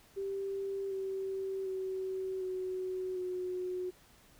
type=tone with pitch steps; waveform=sine; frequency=392 / 385 / 378.2 / 371.5 / 364.9 Hz; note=G4 / G4 / F#4 / F#4 / F#4; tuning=0 / -31 / +38 / +7 / -24 cents; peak=-34 dBFS; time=0.16-3.91 s; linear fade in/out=20 ms; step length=750 ms; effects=pink hiss -62 dBFS RMS until 4.39 s